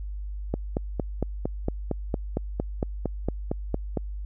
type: click train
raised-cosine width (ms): 2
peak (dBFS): -12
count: 16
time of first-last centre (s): 0.54-3.972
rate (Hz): 4.37
effects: added 50 Hz sine -31 dBFS peak until 4.25 s